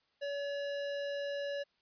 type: tone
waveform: square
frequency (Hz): 568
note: C#5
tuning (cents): +42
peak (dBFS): -36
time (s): 0.21-1.64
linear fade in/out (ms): 20
effects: white hiss -75 dBFS RMS until 1.81 s + resampled to 11025 Hz